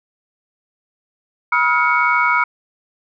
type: tone cluster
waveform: sine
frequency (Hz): 972 / 1275 / 1417 / 2227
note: B5 / D#6 / F6 / C#7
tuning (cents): -28 / +42 / +25 / +7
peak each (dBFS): -18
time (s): 1.52-2.44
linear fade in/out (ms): 5
effects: tanh soft clip ceiling -2 dBFS